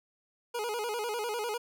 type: tone with vibrato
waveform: 25% pulse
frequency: 449 Hz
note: A4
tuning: 35 cents sharp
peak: -28 dBFS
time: 0.54-1.58 s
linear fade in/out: 10 ms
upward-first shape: square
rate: 10 Hz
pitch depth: 110 cents each way
effects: none